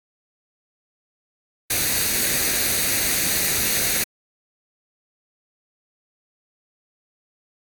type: noise with comb filter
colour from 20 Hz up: white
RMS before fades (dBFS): -21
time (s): 1.7-4.04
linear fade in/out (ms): 5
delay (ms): 0.47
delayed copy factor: +0.55
effects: AAC 64 kbps